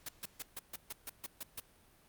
white noise bursts, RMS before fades -42 dBFS, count 10, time 0.06-1.6 s, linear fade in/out 5 ms, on 28 ms, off 140 ms, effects pink hiss -65 dBFS RMS until 2.08 s + Opus 48 kbps

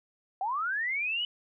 sine linear sweep, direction up, 731 to 3001 Hz, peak -28 dBFS, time 0.41-1.25 s, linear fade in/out 2 ms, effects none

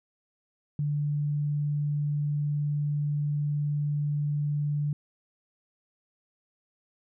sine tone, 146.83 Hz, D3, in tune, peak -25 dBFS, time 0.79-4.93 s, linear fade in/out 2 ms, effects none

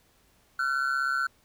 triangle ring-modulated tone, 1435 Hz, F6, 47 cents sharp, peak -20 dBFS, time 0.59-1.27 s, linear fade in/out 5 ms, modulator 68.1 Hz, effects pink hiss -64 dBFS RMS until 1.44 s

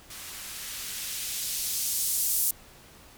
violet noise with band-pass filter sweep, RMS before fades -31 dBFS, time 0.1-2.51 s, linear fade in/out 5 ms, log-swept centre 890 to 9600 Hz, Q 0.71, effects pink hiss -52 dBFS RMS until 3.17 s

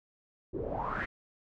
pink noise with low-pass filter sweep, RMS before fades -35 dBFS, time 0.53-1.06 s, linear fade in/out 20 ms, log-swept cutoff 340 to 2000 Hz, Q 6.7, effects none

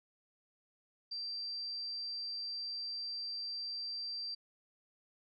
sine tone, 4699 Hz, D8, in tune, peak -38 dBFS, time 1.11-4.35 s, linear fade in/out 10 ms, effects none

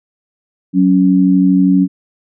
sine tone pair together, 185.88 / 278.5 Hz, F#3 / C#4, +8 / +8 cents, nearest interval perfect fifth, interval 700 cents, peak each -10 dBFS, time 0.73-1.88 s, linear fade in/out 50 ms, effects none

